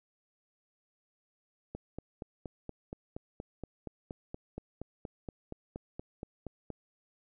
click train, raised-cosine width 2 ms, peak -26 dBFS, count 22, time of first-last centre 1.75-6.703 s, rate 4.24 Hz, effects none

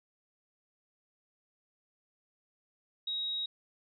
sine tone, 3800 Hz, A#7, 33 cents sharp, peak -32 dBFS, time 3.07-3.46 s, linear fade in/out 5 ms, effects none

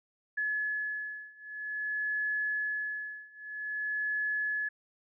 sine beating tone pair, 1706 / 1706.51 Hz, G#6 / G#6, +46 / +47 cents, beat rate 0.51 Hz, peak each -35 / -34 dBFS, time 0.37-4.69 s, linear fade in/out 10 ms, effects none

